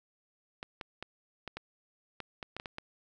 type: clicks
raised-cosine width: 0.3 ms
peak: -23 dBFS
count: 11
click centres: 0.629 / 0.812 / 1.026 / 1.477 / 1.57 / 2.203 / 2.428 / 2.566 / 2.599 / 2.658 / 2.784 s
effects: none